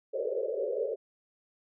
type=band-pass noise; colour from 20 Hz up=white; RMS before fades=-32 dBFS; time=0.13-0.96 s; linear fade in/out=20 ms; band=390 to 580 Hz; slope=96 dB/octave; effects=none